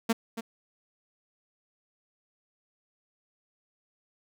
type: tone with echo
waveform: sawtooth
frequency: 227.6 Hz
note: A#3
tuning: 41 cents flat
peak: -18 dBFS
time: 0.09-0.13 s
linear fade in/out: 10 ms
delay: 280 ms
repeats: 1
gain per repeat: -11 dB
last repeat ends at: 0.41 s
effects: none